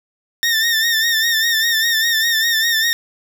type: tone with vibrato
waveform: 20% pulse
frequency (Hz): 1815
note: A#6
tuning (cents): -47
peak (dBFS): -9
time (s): 0.43-2.93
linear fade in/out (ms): 0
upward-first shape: sine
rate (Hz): 5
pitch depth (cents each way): 59
effects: none